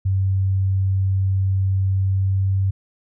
sine tone with pitch glide, 95.9 to 96.51 Hz, G2 to G2, -37 to -27 cents, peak -16 dBFS, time 0.05-2.71 s, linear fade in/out 10 ms, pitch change +10 cents, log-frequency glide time 1.95-2.58 s, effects none

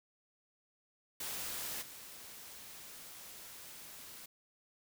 white noise with level steps, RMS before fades -41 / -51 dBFS, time 1.2-4.26 s, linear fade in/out 5 ms, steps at 1.81 s, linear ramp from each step 20 ms, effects none

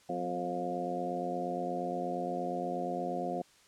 harmonic tone with a mistuned harmonic, 88.5 Hz, F2, 23 cents sharp, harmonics 2 / 3 / 4 / 5 / 6 / 7 / 8, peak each -41 / -41 / -40 / -44 / -39 / -47 / -36 dBFS, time 0.09-3.42 s, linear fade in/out 5 ms, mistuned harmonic 3, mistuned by -58 cents, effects white hiss -62 dBFS RMS until 3.67 s + low-pass 8000 Hz 12 dB/octave

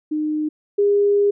sine tone pair in turn, 305.4 / 406.5 Hz, D#4 / G#4, -32 / -37 cents, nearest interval perfect fourth, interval 495 cents, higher second, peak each -19 / -13 dBFS, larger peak second, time 0.11-0.49 / 0.78-1.31 s, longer second, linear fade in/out 10 ms, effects none

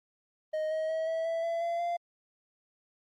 triangle tone with pitch steps, 622.3 / 631.7 / 641.3 / 651 / 660.8 / 670.8 / 681 / 691.3 Hz, D#5 / D#5 / E5 / E5 / E5 / E5 / F5 / F5, 0 / +26 / -48 / -22 / +4 / +30 / -44 / -18 cents, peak -27 dBFS, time 0.53-1.97 s, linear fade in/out 10 ms, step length 180 ms, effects Opus 32 kbps

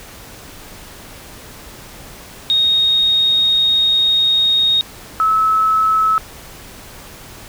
sine tone pair in turn, 3729 / 1298 Hz, A#7 / E6, 0 / -27 cents, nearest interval octave + tritone, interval 1827 cents, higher first, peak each -11 dBFS, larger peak neither, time 2.5-4.81 / 5.2-6.18 s, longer first, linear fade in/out 0 ms, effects pink hiss -37 dBFS RMS until 7.48 s

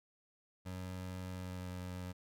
25% pulse tone with pitch glide, 92 to 90.84 Hz, F#2 to F#2, -9 to -31 cents, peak -38 dBFS, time 0.65-2.13 s, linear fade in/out 20 ms, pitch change -22 cents, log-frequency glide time 1.32-1.71 s, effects none

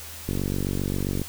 click train, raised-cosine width 3 ms, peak -14 dBFS, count 45, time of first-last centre 0.29-1.216 s, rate 47.5 Hz, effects added 81 Hz sine -44 dBFS peak until 1.28 s + white hiss -40 dBFS RMS until 1.28 s

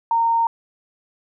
sine tone, 921 Hz, A#5, 21 cents flat, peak -15 dBFS, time 0.11-0.47 s, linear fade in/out 2 ms, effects none

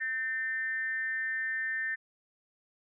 sine tone with frequency modulation, 1800 Hz, A6, 39 cents sharp, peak -30 dBFS, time 0-1.96 s, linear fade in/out 20 ms, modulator 254 Hz, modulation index 0.47, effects none

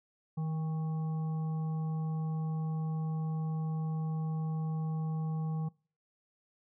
harmonic tone with a mistuned harmonic, 157.8 Hz, D#3, 25 cents sharp, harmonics 1 / 3 / 5 / 7, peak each -31 / -51 / -49 / -54 dBFS, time 0.37-5.69 s, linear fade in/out 10 ms, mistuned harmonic 5, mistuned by +27 cents, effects noise-tail reverb RT60 0.4 s tail -24 dB re dry

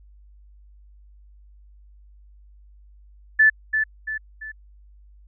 sine tone with echo, 1747 Hz, A6, 13 cents flat, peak -11 dBFS, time 3.39-3.5 s, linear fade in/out 10 ms, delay 340 ms, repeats 3, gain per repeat -7 dB, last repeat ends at 4.52 s, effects added 50 Hz sine -47 dBFS peak until 5.27 s

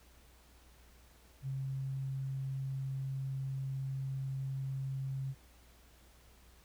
sine tone, 134.5 Hz, C3, 48 cents sharp, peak -35 dBFS, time 1.42-5.35 s, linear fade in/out 50 ms, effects added 60 Hz sine -61 dBFS peak until 6.64 s + pink hiss -64 dBFS RMS until 6.64 s

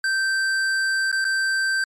square tone with dropouts, 1560 Hz, G6, 9 cents flat, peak -20 dBFS, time 0.04-1.84 s, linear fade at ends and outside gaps 2 ms, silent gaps 1.116-1.126 / 1.244-1.25 s, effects low-pass 8000 Hz 12 dB/octave + MP3 64 kbps

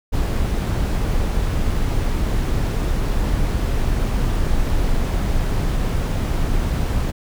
brown noise, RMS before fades -19 dBFS, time 0.12-7.12 s, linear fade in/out 20 ms, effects none

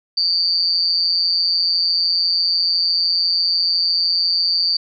sine tone with amplitude modulation, 4607 Hz, D8, 34 cents flat, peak -11 dBFS, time 0.17-4.77 s, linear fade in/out 5 ms, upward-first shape sine, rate 174 Hz, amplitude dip 85%, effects none

